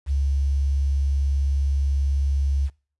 sine tone with quantisation, 69.3 Hz, C#2, in tune, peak -19 dBFS, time 0.06-2.7 s, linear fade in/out 50 ms, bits 8, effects noise-tail reverb RT60 0.4 s tail -22 dB re dry + resampled to 24000 Hz

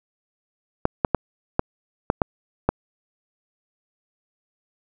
clicks, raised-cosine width 1 ms, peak -3 dBFS, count 7, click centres 0.854 / 1.048 / 1.147 / 1.594 / 2.101 / 2.218 / 2.69 s, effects none

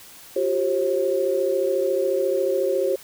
sine tone cluster, 355.7 / 389.8 / 537 Hz, F4 / G4 / C5, +32 / -10 / +45 cents, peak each -27 / -23 / -22 dBFS, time 0.36-2.96 s, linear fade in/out 5 ms, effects white hiss -45 dBFS RMS until 3.03 s

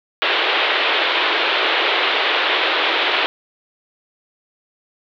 white band-pass noise, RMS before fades -18 dBFS, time 0.22-3.26 s, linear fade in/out 0 ms, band 330 to 3700 Hz, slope 48 dB/octave, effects none

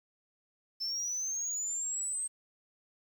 sine linear sweep, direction up, 5274 to 8372 Hz, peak -30 dBFS, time 0.8-2.28 s, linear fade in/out 20 ms, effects tanh soft clip ceiling -31 dBFS + 10-bit

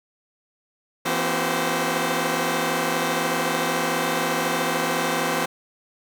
10% pulse tone cluster, 168 / 241.6 / 265.6 / 380.9 / 518 Hz, E3 / B3 / C4 / G4 / C5, +33 / -38 / +26 / -50 / -17 cents, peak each -20 dBFS, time 1.05-5.46 s, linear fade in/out 10 ms, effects none

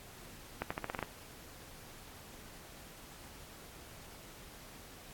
accelerating click train, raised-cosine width 0.5 ms, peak -20 dBFS, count 8, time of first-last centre 0.62-1.027 s, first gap 85 ms, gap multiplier 0.87, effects pink hiss -53 dBFS RMS until 5.13 s + AAC 64 kbps

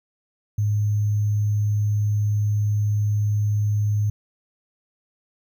sine tone with sample-and-hold, 104.6 Hz, G#2, 13 cents sharp, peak -18 dBFS, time 0.58-4.1 s, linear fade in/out 5 ms, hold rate 6300 Hz, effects none

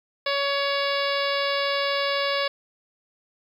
harmonic tone with a mistuned harmonic, 561 Hz, C#5, 21 cents sharp, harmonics 1 / 2 / 3 / 4 / 5 / 6 / 7 / 8 / 9, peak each -26 / -29 / -31 / -32 / -33 / -34 / -34 / -35 / -36 dBFS, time 0.26-2.48 s, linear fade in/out 5 ms, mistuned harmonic 6, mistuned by +34 cents, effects 9-bit

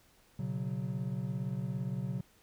triangle chord, B suspended second, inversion none, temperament equal with one note detuned, 121.07 / 138.59 / 185 Hz, B2 / C#3 / F#3, -34 / 0 / 0 cents, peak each -36 / -35 / -36 dBFS, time 0.39-2.21 s, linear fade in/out 5 ms, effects pink hiss -65 dBFS RMS until 2.42 s

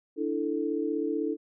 sine chord, D suspended second, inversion none, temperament equal, 293.7 / 329.6 / 440 Hz, D4 / E4 / A4, 0 / 0 / 0 cents, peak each -31 dBFS, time 0.16-1.37 s, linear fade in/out 50 ms, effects none

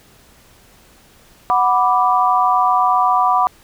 sine chord, B minor, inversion second, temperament equal, 740 / 987.8 / 1174.7 Hz, F#5 / B5 / D6, 0 / 0 / 0 cents, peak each -16 dBFS, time 1.5-3.47 s, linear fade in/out 0 ms, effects pink hiss -49 dBFS RMS until 3.63 s

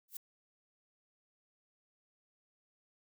violet noise with exponential growth, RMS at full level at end -37 dBFS, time 0.08-0.17 s, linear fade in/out 5 ms, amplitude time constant 19 ms, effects none

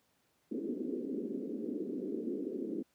pink band-pass noise, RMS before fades -38 dBFS, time 0.51-2.83 s, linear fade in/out 10 ms, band 220 to 430 Hz, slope 48 dB/octave, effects pink hiss -74 dBFS RMS until 2.94 s + high-pass 100 Hz 12 dB/octave

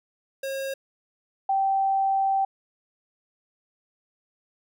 square / sine tone pair in turn, 541 / 778.2 Hz, C#5 / G5, -42 / -13 cents, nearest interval tritone, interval 629 cents, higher second, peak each -29 / -20 dBFS, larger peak second, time 0.43-0.74 / 1.49-2.45 s, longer second, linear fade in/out 5 ms, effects none

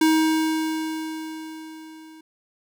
square tone with level ramp, 316.7 Hz, D#4, 31 cents sharp, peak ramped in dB -15 to -44 dBFS, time 0.01-2.21 s, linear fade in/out 5 ms, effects none

